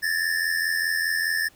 square tone pair together, 1722 / 1806.9 Hz, A6 / A6, -38 / +46 cents, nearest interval minor second, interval 84 cents, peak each -26 dBFS, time 0.02-1.49 s, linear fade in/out 20 ms, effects pink hiss -56 dBFS RMS until 1.55 s

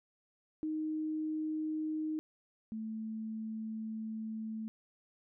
sine tone pair in turn, 311.1 / 220 Hz, D#4 / A3, 0 / 0 cents, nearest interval tritone, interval 600 cents, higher first, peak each -33 / -37 dBFS, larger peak first, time 0.63-2.19 / 2.72-4.68 s, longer second, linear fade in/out 0 ms, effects none

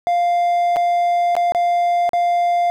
triangle tone with dropouts, 698.5 Hz, F5, in tune, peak -12 dBFS, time 0.07-2.7 s, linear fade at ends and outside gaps 0 ms, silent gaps 0.761-0.767 / 1.353-1.366 / 1.521-1.548 / 2.092-2.133 s, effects none

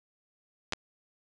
clicks, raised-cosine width 0.2 ms, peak -13 dBFS, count 2, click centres 0.724 / 0.734 s, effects resampled to 22050 Hz

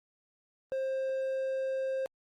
triangle tone, 530 Hz, C5, 22 cents sharp, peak -28 dBFS, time 0.72-2.06 s, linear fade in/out 0 ms, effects Opus 24 kbps

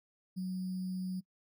sine tone with sample-and-hold, 185 Hz, F#3, in tune, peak -34 dBFS, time 0.36-1.21 s, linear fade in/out 20 ms, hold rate 4900 Hz, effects noise-tail reverb RT60 0.1 s tail -24 dB re dry

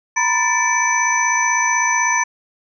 sine tone cluster, 946 / 1002 / 1767 / 2307 / 5990 Hz, A#5 / B5 / A6 / D7 / F#8, +25 / +25 / +7 / -31 / +20 cents, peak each -21 dBFS, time 0.16-2.24 s, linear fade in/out 10 ms, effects none

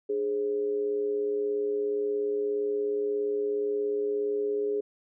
sine tone with amplitude modulation, 415.3 Hz, G#4, in tune, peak -23 dBFS, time 0.09-4.81 s, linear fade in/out 10 ms, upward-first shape sine, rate 117 Hz, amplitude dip 55%, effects none

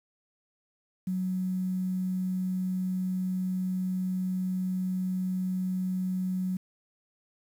sine tone, 185 Hz, F#3, in tune, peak -27 dBFS, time 1.07-6.57 s, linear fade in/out 5 ms, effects 9-bit

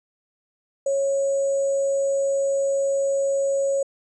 sine tone with sample-and-hold, 551 Hz, C#5, 11 cents flat, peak -19 dBFS, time 0.86-3.83 s, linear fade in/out 5 ms, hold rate 7350 Hz, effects resampled to 22050 Hz

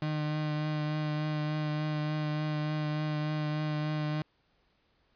35% pulse tone with vibrato, 152.2 Hz, D#3, 38 cents flat, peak -28 dBFS, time 0.02-4.22 s, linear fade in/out 2 ms, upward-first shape triangle, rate 3.4 Hz, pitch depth 19 cents each way, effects pink hiss -71 dBFS RMS until 5.15 s + resampled to 11025 Hz

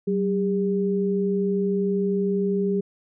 sine tone pair together, 190.05 / 402.7 Hz, F#3 / G4, +47 / +47 cents, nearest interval octave + minor second, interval 1300 cents, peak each -23 dBFS, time 0.07-2.81 s, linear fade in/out 10 ms, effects none

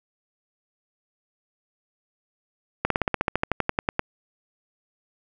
slowing click train, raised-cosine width 0.5 ms, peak -6 dBFS, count 16, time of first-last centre 2.85-3.994 s, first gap 53 ms, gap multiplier 1.05, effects none

